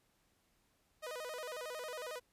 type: tone with vibrato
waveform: sawtooth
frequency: 554.4 Hz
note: C#5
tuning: in tune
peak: -38 dBFS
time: 1.02-2.2 s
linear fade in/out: 20 ms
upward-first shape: square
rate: 11 Hz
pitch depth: 200 cents each way
effects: pink hiss -75 dBFS RMS until 2.32 s + resampled to 32000 Hz